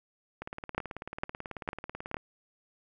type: two click trains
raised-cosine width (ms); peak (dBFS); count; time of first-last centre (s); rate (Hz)
0.5; -23 / -14; 33 / 4; 0.42-2.169 / 0.78-2.144; 18.3 / 2.2
effects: none